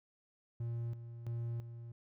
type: tone with tremolo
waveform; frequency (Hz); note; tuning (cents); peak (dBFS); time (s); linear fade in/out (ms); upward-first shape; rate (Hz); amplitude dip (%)
triangle; 117.3; A#2; +11; -34; 0.6-1.92; 5; square; 1.5; 65
effects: none